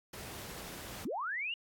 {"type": "noise", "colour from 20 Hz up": "pink", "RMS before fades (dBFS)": -45, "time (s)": [0.13, 1.05], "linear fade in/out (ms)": 5}
{"type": "linear sweep", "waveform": "sine", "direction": "up", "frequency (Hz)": [177.3, 2908], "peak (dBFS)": -34, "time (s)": [1.05, 1.54], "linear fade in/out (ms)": 2}
{"effects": ["high-pass 60 Hz 12 dB/octave", "AAC 64 kbps"]}